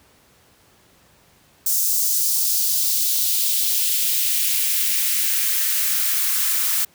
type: noise with high-pass filter sweep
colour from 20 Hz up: blue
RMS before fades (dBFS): -20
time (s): 1.66-6.85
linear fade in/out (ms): 5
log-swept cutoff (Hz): 6400 to 1100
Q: 1.5
effects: pink hiss -55 dBFS RMS until 6.94 s + high-pass 60 Hz 12 dB/octave